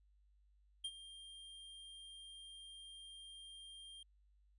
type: tone with ADSR envelope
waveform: square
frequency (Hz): 3194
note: G7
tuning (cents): +32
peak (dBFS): -39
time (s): 0.84-4.03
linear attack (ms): 8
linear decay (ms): 55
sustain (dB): -14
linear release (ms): 4
effects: added 50 Hz sine -68 dBFS peak until 4.58 s + resampled to 24000 Hz